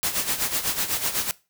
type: noise with tremolo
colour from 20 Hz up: white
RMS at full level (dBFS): -23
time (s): 0.03-1.31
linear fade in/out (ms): 0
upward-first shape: sine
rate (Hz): 8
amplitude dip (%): 70
effects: noise-tail reverb RT60 0.3 s tail -21 dB re dry